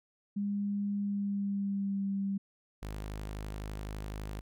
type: tone with pitch glide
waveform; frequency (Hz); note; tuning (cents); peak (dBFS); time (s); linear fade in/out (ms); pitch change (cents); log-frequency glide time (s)
sine; 202.5 to 196.85; G#3 to G3; -43 to +8; -30; 0.36-2.38; 10; -49; 0.97-2.04
type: tone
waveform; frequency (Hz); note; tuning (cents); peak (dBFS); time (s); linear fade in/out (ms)
sawtooth; 51.91; G#1; 0; -34; 2.82-4.41; 10
effects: none